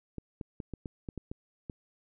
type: clicks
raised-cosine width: 3 ms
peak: -25 dBFS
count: 9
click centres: 0.183 / 0.412 / 0.602 / 0.737 / 0.858 / 1.088 / 1.177 / 1.315 / 1.698 s
effects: none